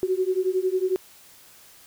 sine beating tone pair, 367.4 / 378.4 Hz, F#4 / F#4, -12 / +39 cents, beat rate 11 Hz, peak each -24 dBFS, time 0.03-0.96 s, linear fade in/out 0 ms, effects white hiss -51 dBFS RMS until 1.86 s

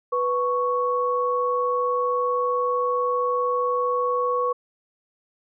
sine tone pair together, 493.9 / 1109.4 Hz, B4 / C#6, 0 / +1 cents, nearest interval octave + major second, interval 1401 cents, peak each -23 dBFS, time 0.12-4.53 s, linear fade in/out 10 ms, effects none

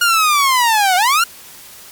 sawtooth linear two-way sweep, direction down then up, 1434 to 710 to 1434 Hz, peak -7 dBFS, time 0.01-1.24 s, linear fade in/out 5 ms, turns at 0.96 s, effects white hiss -38 dBFS RMS until 1.91 s + MP3 96 kbps

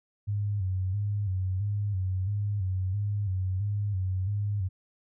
sine tone with vibrato, 98 Hz, G2, in tune, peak -26 dBFS, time 0.27-4.69 s, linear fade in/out 20 ms, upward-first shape square, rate 1.5 Hz, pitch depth 81 cents each way, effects none

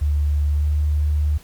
sine tone with pitch glide, 73.42 to 74.66 Hz, D2 to D2, 0 to +29 cents, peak -16 dBFS, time 0.01-1.38 s, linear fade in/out 10 ms, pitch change +29 cents, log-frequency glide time 0.55-0.67 s, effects pink hiss -48 dBFS RMS until 1.43 s

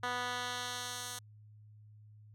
10% pulse tone with band-pass filter sweep, 246.3 Hz, B3, 5 cents flat, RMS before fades -39 dBFS, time 0.03-1.19 s, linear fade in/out 5 ms, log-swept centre 1700 to 8300 Hz, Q 0.74, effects added 106 Hz sine -54 dBFS peak until 2.34 s

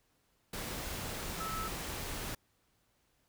sine tone in noise, 1306 Hz, E6, 17 cents flat, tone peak -38 dBFS, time 1.4-1.68 s, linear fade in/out 5 ms, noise pink, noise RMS -40 dBFS, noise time 0.53-2.35 s, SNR -1 dB, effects pink hiss -74 dBFS RMS until 3.28 s

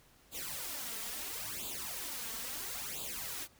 white noise with flanger, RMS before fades -41 dBFS, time 0.31-3.48 s, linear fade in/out 50 ms, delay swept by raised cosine 0.26 to 4.46 ms, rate 0.74 Hz, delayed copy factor +0.85, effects pink hiss -64 dBFS RMS until 3.59 s

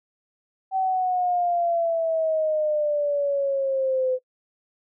sine exponential sweep, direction down, 768 to 508 Hz, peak -20 dBFS, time 0.71-4.19 s, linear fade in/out 50 ms, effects noise-tail reverb RT60 0.1 s tail -20 dB re dry

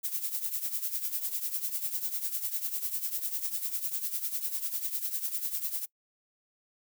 violet noise with tremolo, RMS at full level -30 dBFS, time 0.03-5.86 s, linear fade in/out 20 ms, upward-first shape triangle, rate 10 Hz, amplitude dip 80%, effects noise-tail reverb RT60 0.1 s tail -23 dB re dry

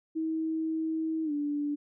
sine tone with pitch glide, 319.9 to 291.7 Hz, D#4 to D4, +48 to -12 cents, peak -28 dBFS, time 0.15-1.76 s, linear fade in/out 20 ms, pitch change -160 cents, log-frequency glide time 1.24-1.32 s, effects none

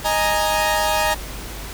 sawtooth chord, D# suspended fourth, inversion none, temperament equal, 622.3 / 830.6 / 932.3 Hz, D#5 / G#5 / A#5, 0 / 0 / 0 cents, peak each -18 dBFS, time 0.04-1.15 s, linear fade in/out 20 ms, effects added 50 Hz sine -33 dBFS peak until 1.73 s + pink hiss -34 dBFS RMS until 1.73 s

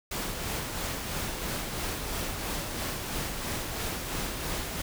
pink noise with tremolo, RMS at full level -32 dBFS, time 0.11-4.82 s, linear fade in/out 5 ms, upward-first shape sine, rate 3 Hz, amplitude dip 35%, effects none

